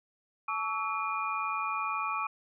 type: tone cluster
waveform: sine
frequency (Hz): 868 / 1128 / 1306 / 2431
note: A5 / C#6 / E6 / D#7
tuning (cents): -24 / +30 / -17 / -41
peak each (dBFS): -38 / -33 / -35 / -37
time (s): 0.48-2.27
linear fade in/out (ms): 5
effects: none